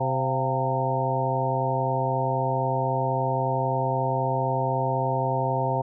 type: harmonic tone with a mistuned harmonic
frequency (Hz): 130.81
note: C3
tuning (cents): 0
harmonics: 1 / 2 / 3 / 4 / 5 / 6 / 7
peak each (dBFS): -27 / -36 / -33 / -30 / -29 / -32 / -28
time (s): 0-5.82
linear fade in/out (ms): 10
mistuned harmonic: 5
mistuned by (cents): +70
effects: none